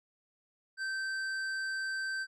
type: tone with tanh clipping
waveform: sine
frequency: 1554 Hz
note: G6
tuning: 16 cents flat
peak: -35 dBFS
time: 0.77-2.27 s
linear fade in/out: 50 ms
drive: 18 dB
effects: low-pass 7000 Hz 12 dB/octave